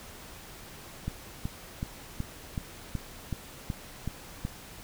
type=click train; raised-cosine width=5 ms; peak=-19 dBFS; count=10; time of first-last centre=1.08-4.451 s; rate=2.67 Hz; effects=pink hiss -47 dBFS RMS until 4.83 s